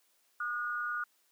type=tone pair together; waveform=sine; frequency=1217 / 1446.4 Hz; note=D#6 / F#6; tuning=-39 / -40 cents; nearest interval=minor third; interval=299 cents; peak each=-37 / -34 dBFS; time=0.4-1.04 s; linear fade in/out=5 ms; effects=white hiss -71 dBFS RMS until 1.31 s + high-pass 300 Hz 12 dB/octave